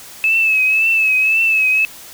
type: tone with vibrato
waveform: sine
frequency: 2600 Hz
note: E7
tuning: 24 cents flat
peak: -11 dBFS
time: 0.24-1.85 s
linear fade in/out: 0 ms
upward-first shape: triangle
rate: 1.9 Hz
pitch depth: 61 cents each way
effects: white hiss -37 dBFS RMS until 2.13 s